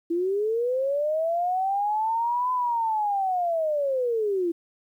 sine linear two-way sweep, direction up then down, 329.6 to 1014 to 329.6 Hz, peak -22 dBFS, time 0.1-4.52 s, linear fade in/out 10 ms, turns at 2.52 s, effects 10-bit

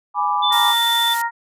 sine chord, G# diminished, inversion none, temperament equal, 830.6 / 987.8 / 1174.7 Hz, G#5 / B5 / D6, 0 / 0 / 0 cents, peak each -21 / -21 / -21 dBFS, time 0.14-0.75 s, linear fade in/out 50 ms
sine tone, 3520 Hz, A7, in tune, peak -17 dBFS, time 0.42-1.15 s, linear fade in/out 20 ms
harmonic tone, 466.2 Hz, A#4, in tune, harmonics 2 / 3 / 4, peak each -20 / -28 / -25 dBFS, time 0.5-1.31 s, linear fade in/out 50 ms
blue noise, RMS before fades -27 dBFS, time 0.52-1.22 s, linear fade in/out 5 ms
effects resampled to 32000 Hz

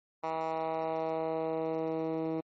10% pulse tone with band-pass filter sweep, 160.8 Hz, E3, 43 cents flat, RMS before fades -33 dBFS, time 0.23-2.41 s, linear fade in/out 10 ms, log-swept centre 900 to 340 Hz, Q 1.6, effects MP3 32 kbps

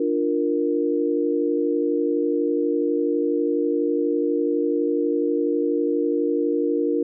sine chord, Bb major, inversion first, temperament equal with one note detuned, 297.1 / 349.2 / 466.2 Hz, D4 / F4 / Bb4, +20 / 0 / 0 cents, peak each -23 / -24 / -23 dBFS, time 0-7.03 s, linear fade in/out 5 ms, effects none

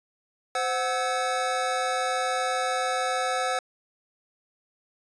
square tone cluster, 517 / 740 / 1307 / 1691 Hz, C5 / F#5 / E6 / G#6, -21 / 0 / -15 / +31 cents, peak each -31 / -29 / -31 / -36 dBFS, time 0.55-3.59 s, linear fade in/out 2 ms, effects resampled to 22050 Hz

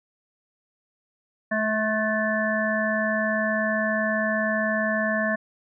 harmonic tone with a mistuned harmonic, 216.2 Hz, A3, 30 cents flat, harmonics 1 / 3 / 5 / 7 / 8, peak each -27 / -26 / -33 / -34 / -26 dBFS, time 1.51-5.36 s, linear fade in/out 10 ms, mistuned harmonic 8, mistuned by +22 cents, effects none

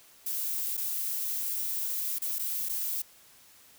violet noise with dropouts, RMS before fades -32 dBFS, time 0.26-3.02 s, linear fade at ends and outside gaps 5 ms, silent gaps 0.77-0.775 / 2.186-2.218 / 2.386-2.393 / 2.688-2.694 s, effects white hiss -57 dBFS RMS until 3.78 s

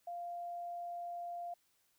sine tone, 696 Hz, F5, 6 cents flat, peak -40 dBFS, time 0.07-1.54 s, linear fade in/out 5 ms, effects white hiss -75 dBFS RMS until 1.98 s

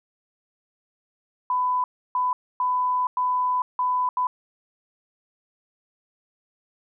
sine tone bursts at uneven times, 1000 Hz, B5, 21 cents sharp, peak -20 dBFS, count 6, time 1.5-1.84 / 2.15-2.33 / 2.6-3.07 / 3.17-3.62 / 3.79-4.09 / 4.17-4.27 s, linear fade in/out 2 ms, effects none

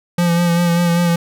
square tone with vibrato, 172.2 Hz, F3, 24 cents flat, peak -13 dBFS, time 0.18-1.16 s, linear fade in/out 5 ms, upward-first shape sine, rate 5.1 Hz, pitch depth 28 cents each way, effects none

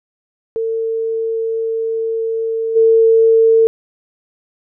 sine tone with level steps, 450.6 Hz, A4, 41 cents sharp, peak -16 / -7 dBFS, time 0.56-3.67 s, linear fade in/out 0 ms, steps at 2.75 s, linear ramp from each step 20 ms, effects none

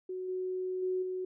sine tone with level steps, 370 Hz, F#4, in tune, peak -35 / -32 / -29 / -33 dBFS, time 0.09-1.25 s, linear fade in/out 5 ms, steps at 0.28 / 0.82 / 1.02 s, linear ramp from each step 10 ms, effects none

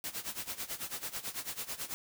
white noise with tremolo, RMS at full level -37 dBFS, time 0.04-1.94 s, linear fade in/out 0 ms, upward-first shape sine, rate 9.1 Hz, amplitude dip 85%, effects none

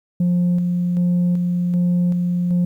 sine tone with tremolo, 176.6 Hz, F3, 20 cents sharp, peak -12 dBFS, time 0.2-2.65 s, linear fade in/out 5 ms, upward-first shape square, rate 1.3 Hz, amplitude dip 35%, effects tanh soft clip ceiling -13 dBFS + 9-bit

